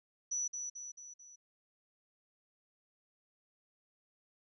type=tone with echo; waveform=sine; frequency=5920 Hz; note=F#8; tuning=in tune; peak=-33 dBFS; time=0.31-0.48 s; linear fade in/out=10 ms; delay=220 ms; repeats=4; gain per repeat=-5 dB; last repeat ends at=1.36 s; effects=none